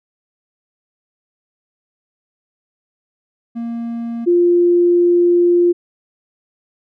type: tone pair in turn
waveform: triangle / sine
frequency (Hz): 233.1 / 349.3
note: A#3 / F4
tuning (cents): 0 / 0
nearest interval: perfect fifth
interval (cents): 700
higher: second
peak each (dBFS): -19 / -9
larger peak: second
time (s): 3.55-4.26 / 4.26-5.73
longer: second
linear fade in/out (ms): 20
effects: none